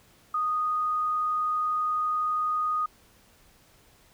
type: tone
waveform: sine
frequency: 1239 Hz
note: D#6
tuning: 8 cents flat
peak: -24 dBFS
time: 0.34-2.86 s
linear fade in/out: 5 ms
effects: pink hiss -59 dBFS RMS until 4.13 s

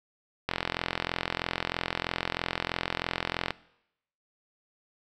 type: click train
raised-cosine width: 0.3 ms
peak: -11 dBFS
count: 131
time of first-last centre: 0.49-3.506 s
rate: 43.1 Hz
effects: noise-tail reverb RT60 0.8 s tail -20 dB re dry

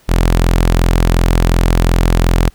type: tone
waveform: sawtooth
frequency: 42.76 Hz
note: F1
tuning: 36 cents flat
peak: -5 dBFS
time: 0.08-2.5 s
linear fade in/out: 20 ms
effects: pink hiss -50 dBFS RMS until 2.54 s

